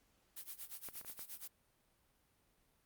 blue noise with tremolo, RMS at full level -46 dBFS, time 0.36-1.48 s, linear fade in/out 10 ms, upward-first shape sine, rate 8.5 Hz, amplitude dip 90%
clicks, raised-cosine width 0.5 ms, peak -35 / -45 / -39 / -40 / -41 / -38 dBFS, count 6, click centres 0.887 / 0.956 / 1.013 / 1.048 / 1.099 / 1.193 s
effects pink hiss -75 dBFS RMS until 2.85 s + Opus 48 kbps

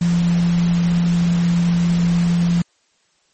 sine tone in noise, 172.4 Hz, F3, 22 cents flat, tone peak -13 dBFS, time 0.01-2.62 s, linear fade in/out 5 ms, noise pink, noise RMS -31 dBFS, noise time 0.01-2.62 s, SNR +15 dB, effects white hiss -61 dBFS RMS until 3.33 s + MP3 32 kbps

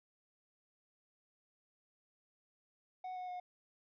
triangle tone with pitch steps, 740 / 731.1 / 722.3 Hz, F#5 / F#5 / F#5, 0 / -21 / -42 cents, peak -39 dBFS, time 3.04-3.4 s, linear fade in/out 5 ms, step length 120 ms, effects resampled to 11025 Hz

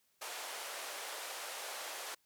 pink band-pass noise, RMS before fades -44 dBFS, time 0.21-2.15 s, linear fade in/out 10 ms, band 520 to 13000 Hz, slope 24 dB/octave, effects white hiss -75 dBFS RMS until 2.25 s

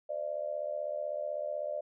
sine tone with amplitude modulation, 595 Hz, D5, 22 cents sharp, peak -29 dBFS, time 0.09-1.81 s, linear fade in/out 10 ms, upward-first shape sine, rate 76 Hz, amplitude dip 85%, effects none

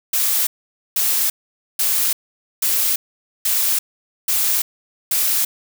blue noise bursts, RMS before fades -18 dBFS, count 7, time 0.13-5.45 s, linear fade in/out 5 ms, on 340 ms, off 490 ms, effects none

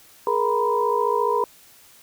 sine tone cluster, 419.5 / 473.3 / 952 / 1007 Hz, G#4 / A#4 / A#5 / B5, +17 / +26 / +36 / +33 cents, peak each -24 dBFS, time 0.27-1.44 s, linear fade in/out 2 ms, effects white hiss -51 dBFS RMS until 2.02 s

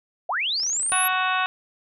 sine linear sweep, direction up, 587.3 to 11700 Hz, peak -22 dBFS, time 0.29-1.08 s, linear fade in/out 5 ms
click train, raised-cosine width 0.3 ms, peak -29 dBFS, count 17, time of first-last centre 0.6-1.126 s, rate 30.4 Hz
harmonic tone, 371.5 Hz, F#4, 7 cents sharp, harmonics 2 / 3 / 4 / 5 / 6 / 7 / 8 / 9 / 10, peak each -27 / -25 / -26 / -34 / -40 / -28 / -36 / -41 / -34 dBFS, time 0.92-1.46 s, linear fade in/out 0 ms
effects none

